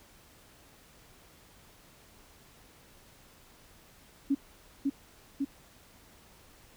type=tone with echo; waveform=sine; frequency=277.2 Hz; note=C#4; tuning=in tune; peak=-23 dBFS; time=4.3-4.35 s; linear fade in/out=10 ms; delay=550 ms; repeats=2; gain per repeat=-2 dB; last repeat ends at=5.45 s; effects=pink hiss -58 dBFS RMS until 6.76 s